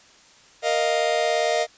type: chord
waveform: 45% pulse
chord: Bb suspended fourth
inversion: none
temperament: just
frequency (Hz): 466.2 / 621.6 / 699.2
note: Bb4 / Eb5 / F5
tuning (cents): 0 / -2 / +2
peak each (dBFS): -26 / -23 / -24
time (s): 0.62-1.67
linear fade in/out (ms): 50
effects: white hiss -52 dBFS RMS until 1.77 s + resampled to 16000 Hz